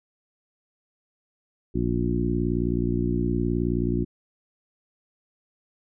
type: harmonic tone with a mistuned harmonic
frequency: 59.1 Hz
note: A#1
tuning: 24 cents sharp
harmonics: 1 / 2 / 3 / 4 / 5 / 6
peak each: -29 / -29 / -29 / -29 / -29 / -29 dBFS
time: 1.74-4.05 s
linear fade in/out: 20 ms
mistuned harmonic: 1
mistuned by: -31 cents
effects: none